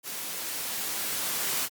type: noise with level ramp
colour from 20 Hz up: white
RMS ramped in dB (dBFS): -36 to -28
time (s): 0.03-1.69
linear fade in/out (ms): 50
effects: high-pass 150 Hz 12 dB/octave + Opus 48 kbps